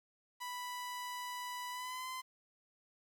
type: tone with pitch glide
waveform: sawtooth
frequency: 987.8 to 1029.2 Hz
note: B5 to C6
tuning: 0 to -29 cents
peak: -37 dBFS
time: 0.4-2.22 s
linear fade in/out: 20 ms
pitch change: +71 cents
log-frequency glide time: 1.7-2.08 s
effects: 11-bit